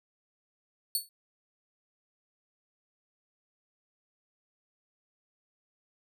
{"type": "tone with exponential decay", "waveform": "10% pulse", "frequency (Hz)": 4431, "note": "C#8", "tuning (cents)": -2, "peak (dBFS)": -17, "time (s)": [0.95, 1.09], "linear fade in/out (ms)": 1, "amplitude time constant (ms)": 30, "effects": []}